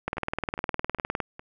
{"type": "two click trains", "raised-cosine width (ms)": 0.5, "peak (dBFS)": [-12, -24], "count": [23, 4], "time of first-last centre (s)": [[0.08, 1.202], [0.17, 1.394]], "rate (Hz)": [19.6, 2.45], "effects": []}